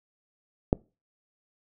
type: click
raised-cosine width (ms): 2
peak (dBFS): -6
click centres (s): 0.729
effects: noise-tail reverb RT60 0.3 s tail -25 dB re dry